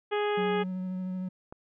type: harmonic tone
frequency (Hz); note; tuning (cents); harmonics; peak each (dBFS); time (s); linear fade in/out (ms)
415.3; G#4; 0; 1 / 2 / 3 / 4 / 5 / 6 / 7 / 8; -27 / -33 / -37 / -39 / -41 / -43 / -44 / -45; 0.11-0.64; 20
type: tone with vibrato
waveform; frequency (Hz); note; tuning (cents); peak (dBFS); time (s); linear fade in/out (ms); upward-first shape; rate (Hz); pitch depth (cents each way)
triangle; 185; F#3; 0; -29; 0.37-1.29; 10; sine; 13; 14
type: click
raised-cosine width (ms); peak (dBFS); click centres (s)
1; -29; 1.525
effects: none